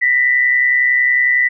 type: tone pair together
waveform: sine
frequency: 1848.1 / 1979 Hz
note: A#6 / B6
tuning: -15 / +3 cents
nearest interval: minor second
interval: 118 cents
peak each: -20 / -11 dBFS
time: 0.01-1.49 s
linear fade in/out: 20 ms
effects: none